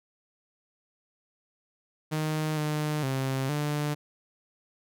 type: tone with pitch steps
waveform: sawtooth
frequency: 155 / 151.5 / 133.3 / 148.2 Hz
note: D#3 / D#3 / C3 / D3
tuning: -6 / -46 / +33 / +16 cents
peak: -23 dBFS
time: 2.11-3.95 s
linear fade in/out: 20 ms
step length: 460 ms
effects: none